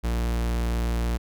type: tone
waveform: 45% pulse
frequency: 58.27 Hz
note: A#1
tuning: in tune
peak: -23 dBFS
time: 0.03-1.18 s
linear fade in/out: 20 ms
effects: none